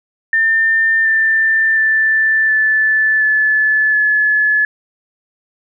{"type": "tone with pitch steps", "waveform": "sine", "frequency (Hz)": [1800, 1782.4, 1765, 1747.7, 1730.7, 1713.8], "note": ["A6", "A6", "A6", "A6", "A6", "A6"], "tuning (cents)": [39, 22, 5, -12, -29, -46], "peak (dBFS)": -10, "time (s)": [0.33, 4.65], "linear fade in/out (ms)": 2, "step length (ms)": 720, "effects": []}